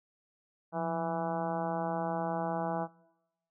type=harmonic tone with a mistuned harmonic; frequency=165.1 Hz; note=E3; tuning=3 cents sharp; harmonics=1 / 2 / 3 / 4 / 5 / 6 / 7 / 8 / 9; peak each=-37 / -41 / -40 / -35 / -36 / -42 / -45 / -48 / -48 dBFS; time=0.72-2.88 s; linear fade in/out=50 ms; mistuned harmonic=1; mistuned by=+90 cents; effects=noise-tail reverb RT60 1.0 s tail -23 dB re dry